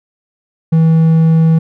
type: tone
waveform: triangle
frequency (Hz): 161.9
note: E3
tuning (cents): -31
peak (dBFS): -4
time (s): 0.72-1.59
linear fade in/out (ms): 10
effects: none